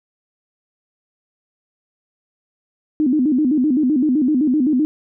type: tone with vibrato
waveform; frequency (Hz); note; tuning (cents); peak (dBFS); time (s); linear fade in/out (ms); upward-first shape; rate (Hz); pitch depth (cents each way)
sine; 277.9; C#4; +4; -13; 3-4.85; 0; square; 7.8; 170
effects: none